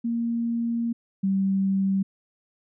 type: tone pair in turn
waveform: sine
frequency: 233.1 / 193.74 Hz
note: A#3 / G3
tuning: 0 / -20 cents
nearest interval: minor third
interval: 320 cents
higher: first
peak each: -23 / -20 dBFS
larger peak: second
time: 0.04-0.93 / 1.23-2.03 s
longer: first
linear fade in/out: 10 ms
effects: none